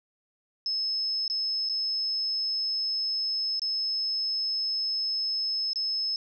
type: tone with dropouts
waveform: sine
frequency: 5200 Hz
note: E8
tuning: 24 cents flat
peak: -26 dBFS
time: 0.66-6.16 s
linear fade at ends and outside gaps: 1 ms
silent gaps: 1.279-1.299 / 1.689-1.696 / 3.595-3.618 / 5.733-5.758 s
effects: none